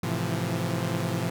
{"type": "chord", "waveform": "sawtooth", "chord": "F major seventh", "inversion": "first", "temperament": "equal with one note detuned", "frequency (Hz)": [108.24, 130.81, 164.81, 174.61], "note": ["A2", "C3", "E3", "F3"], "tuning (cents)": [-28, 0, 0, 0], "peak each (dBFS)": -28, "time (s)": [0.03, 1.3], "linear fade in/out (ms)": 5, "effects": []}